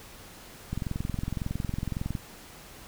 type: click train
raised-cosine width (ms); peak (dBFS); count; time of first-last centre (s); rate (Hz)
5; -18; 32; 0.73-2.152; 21.8
effects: pink hiss -48 dBFS RMS until 2.87 s